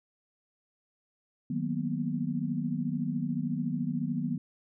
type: chord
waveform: sine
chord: B major seventh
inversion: first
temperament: equal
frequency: 155.56 / 185 / 233.1 / 246.9 Hz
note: D#3 / F#3 / A#3 / B3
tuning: 0 / 0 / 0 / 0 cents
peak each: -34 / -35 / -35 / -33 dBFS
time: 1.5-4.38 s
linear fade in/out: 5 ms
effects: none